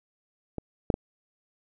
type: clicks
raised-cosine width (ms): 2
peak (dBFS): -19 / -8 / -14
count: 3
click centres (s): 0.583 / 0.902 / 0.941
effects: none